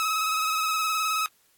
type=tone with vibrato; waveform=sawtooth; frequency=1281 Hz; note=E6; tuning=50 cents flat; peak=-20 dBFS; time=0-1.26 s; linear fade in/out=0 ms; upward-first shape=square; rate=19 Hz; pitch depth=24 cents each way; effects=white hiss -64 dBFS RMS until 1.57 s + AAC 64 kbps